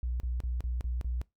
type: tone bursts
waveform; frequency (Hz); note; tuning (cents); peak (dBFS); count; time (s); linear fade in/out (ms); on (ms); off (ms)
sine; 60.7; B1; -29; -28; 6; 0.03-1.215; 0; 170; 33
effects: noise-tail reverb RT60 0.2 s tail -24 dB re dry + tanh soft clip ceiling -26 dBFS